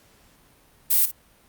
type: noise with echo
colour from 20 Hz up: violet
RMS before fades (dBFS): -18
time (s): 0.9-1.06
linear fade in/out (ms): 10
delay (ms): 55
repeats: 1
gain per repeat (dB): -13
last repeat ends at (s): 1.115
effects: pink hiss -57 dBFS RMS until 1.48 s + Opus 48 kbps